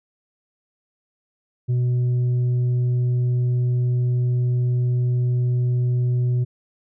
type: tone with tanh clipping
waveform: triangle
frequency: 123.47 Hz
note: B2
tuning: in tune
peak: -18 dBFS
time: 1.68-6.45 s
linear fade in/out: 20 ms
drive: 8 dB
effects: none